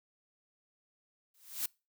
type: noise with exponential growth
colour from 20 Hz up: blue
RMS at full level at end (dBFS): -31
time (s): 1.34-1.66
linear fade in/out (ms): 5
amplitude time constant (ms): 69
effects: noise-tail reverb RT60 0.3 s tail -26 dB re dry